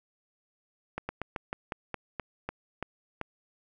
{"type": "slowing click train", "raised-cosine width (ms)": 0.5, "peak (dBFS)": -18, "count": 11, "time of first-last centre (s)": [0.98, 3.213], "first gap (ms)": 110, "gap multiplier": 1.15, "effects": []}